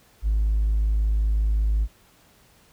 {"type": "tone with hard clipping", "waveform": "sine", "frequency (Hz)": 52.7, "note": "G#1", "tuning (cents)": 26, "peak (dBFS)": -19, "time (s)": [0.22, 1.88], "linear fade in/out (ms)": 50, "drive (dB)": 1, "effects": ["pink hiss -57 dBFS RMS until 2.72 s"]}